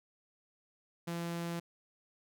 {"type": "tone", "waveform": "sawtooth", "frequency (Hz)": 170, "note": "F3", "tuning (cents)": -46, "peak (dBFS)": -32, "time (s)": [1.07, 1.6], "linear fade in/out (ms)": 10, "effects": []}